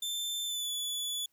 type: tone with pitch glide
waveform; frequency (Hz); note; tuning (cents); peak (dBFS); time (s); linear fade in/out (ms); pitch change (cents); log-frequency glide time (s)
sawtooth; 3551 to 3440; A7 to A7; +15 to -40; -30; 0.02-1.26; 5; -55; 0.45-0.7
effects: white hiss -75 dBFS RMS until 1.32 s